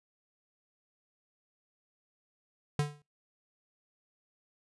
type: tone with exponential decay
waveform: square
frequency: 146.83 Hz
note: D3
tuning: in tune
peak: -24 dBFS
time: 2.79-3.02 s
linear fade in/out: 2 ms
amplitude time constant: 48 ms
effects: noise-tail reverb RT60 0.2 s tail -24 dB re dry + resampled to 24000 Hz